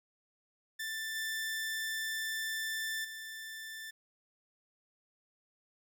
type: tone with level steps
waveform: sawtooth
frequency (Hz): 1771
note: A6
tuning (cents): +11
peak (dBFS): -33 / -31 / -39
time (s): 0.79-3.91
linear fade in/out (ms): 10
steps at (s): 1.15 / 3.04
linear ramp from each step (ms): 10
effects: 12-bit